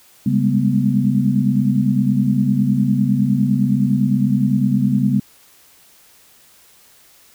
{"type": "tone cluster", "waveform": "sine", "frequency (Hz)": [136.6, 198.4, 208.2, 246.3], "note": ["C#3", "G3", "G#3", "B3"], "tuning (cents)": [-25, 21, 5, -5], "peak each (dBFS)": -19, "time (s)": [0.26, 5.2], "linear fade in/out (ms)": 5, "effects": ["white hiss -50 dBFS RMS until 7.34 s"]}